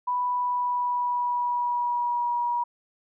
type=tone with pitch glide; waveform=sine; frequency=987.8 to 960.2 Hz; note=B5 to B5; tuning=0 to -49 cents; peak=-23 dBFS; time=0.07-2.64 s; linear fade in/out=10 ms; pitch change=-49 cents; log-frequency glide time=0.25-2.31 s; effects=none